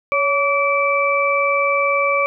sine tone cluster, 560 / 1151 / 2322 Hz, C#5 / D6 / D7, +18 / -35 / -20 cents, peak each -19 dBFS, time 0.12-2.26 s, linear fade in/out 0 ms, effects none

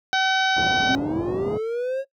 harmonic tone, 761 Hz, F#5, 48 cents sharp, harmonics 1 / 2 / 3 / 4 / 5 / 6 / 7 / 8, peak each -22 / -22 / -31 / -31 / -28 / -38 / -36 / -39 dBFS, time 0.13-0.95 s, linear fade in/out 0 ms
pink low-pass noise, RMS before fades -28 dBFS, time 0.56-1.58 s, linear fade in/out 10 ms, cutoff 800 Hz, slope 24 dB/octave
triangle linear sweep, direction up, 246.9 to 550 Hz, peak -21 dBFS, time 0.85-2.05 s, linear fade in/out 50 ms
effects noise-tail reverb RT60 0.1 s tail -21 dB re dry + high-pass 100 Hz 12 dB/octave

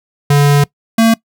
square tone pair in turn, 143.7 / 226.4 Hz, D3 / A3, -37 / +50 cents, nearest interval minor sixth, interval 787 cents, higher second, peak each -7 dBFS, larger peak neither, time 0.3-0.64 / 0.98-1.14 s, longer first, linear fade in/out 5 ms, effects noise-tail reverb RT60 0.1 s tail -22 dB re dry

